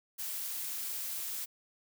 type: noise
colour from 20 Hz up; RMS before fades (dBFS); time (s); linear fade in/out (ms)
blue; -38; 0.18-1.46; 20
effects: none